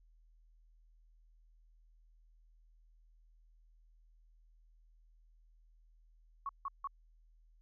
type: tone bursts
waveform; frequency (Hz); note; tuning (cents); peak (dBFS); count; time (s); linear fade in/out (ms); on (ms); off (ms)
sine; 1108.7; C#6; 0; -36; 3; 6.46-6.873; 2; 31; 160
effects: added 40 Hz sine -62 dBFS peak until 7.61 s